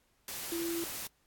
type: tone in noise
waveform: sine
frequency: 337.1 Hz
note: E4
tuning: 39 cents sharp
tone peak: -33 dBFS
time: 0.52-0.84 s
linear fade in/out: 2 ms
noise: white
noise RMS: -40 dBFS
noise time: 0.28-1.07 s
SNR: +4 dB
effects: pink hiss -72 dBFS RMS until 1.26 s + AAC 64 kbps